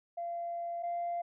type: tone pair in turn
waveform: sine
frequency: 687 / 692.2 Hz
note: F5 / F5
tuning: -29 / -16 cents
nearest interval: unison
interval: 13 cents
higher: second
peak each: -34 / -31 dBFS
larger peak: second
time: 0.17-0.83 / 0.83-1.22 s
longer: first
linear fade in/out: 10 ms
effects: tanh soft clip ceiling -29 dBFS